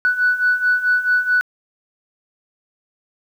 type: beating tone pair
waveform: sine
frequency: 1481 / 1485.6 Hz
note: F#6 / F#6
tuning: +1 / +7 cents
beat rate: 4.6 Hz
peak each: -19 / -15 dBFS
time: 0.05-1.41 s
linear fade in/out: 0 ms
effects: tanh soft clip ceiling -8 dBFS + 8-bit